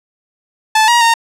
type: tone with pitch steps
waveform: sawtooth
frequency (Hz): 873 / 950 / 922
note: A5 / A#5 / A#5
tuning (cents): -14 / +33 / -19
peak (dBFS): -4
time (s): 0.75-1.14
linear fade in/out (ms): 5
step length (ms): 130
effects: low-pass 9000 Hz 12 dB/octave